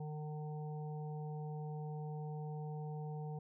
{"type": "harmonic tone", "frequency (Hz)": 151.7, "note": "D#3", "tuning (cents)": -44, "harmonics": [1, 3, 5, 6], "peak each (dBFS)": [-41, -50, -52, -59], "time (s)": [0, 3.39], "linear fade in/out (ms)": 5, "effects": []}